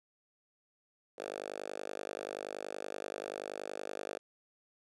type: tone with high-pass filter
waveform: 5% pulse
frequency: 50.5 Hz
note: G#1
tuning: 48 cents flat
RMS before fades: -42 dBFS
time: 1.18-4.19 s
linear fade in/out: 5 ms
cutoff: 500 Hz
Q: 2.2
effects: resampled to 24000 Hz